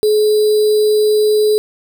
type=tone with sample-and-hold; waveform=sine; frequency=425.1 Hz; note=G#4; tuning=40 cents sharp; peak=-9 dBFS; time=0.03-1.58 s; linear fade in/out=0 ms; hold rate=4410 Hz; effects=none